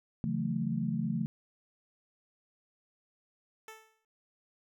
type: chord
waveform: sine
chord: F# minor seventh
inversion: second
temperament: just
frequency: 138.75 / 166.5 / 185 / 222 Hz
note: C#3 / E3 / F#3 / A3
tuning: +2 / +18 / 0 / +16 cents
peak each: -36 / -35 / -37 / -33 dBFS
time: 0.24-1.26 s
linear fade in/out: 0 ms
type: tone with exponential decay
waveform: 10% pulse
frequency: 440 Hz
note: A4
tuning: in tune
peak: -35 dBFS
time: 3.68-4.05 s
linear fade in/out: 2 ms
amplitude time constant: 80 ms
effects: none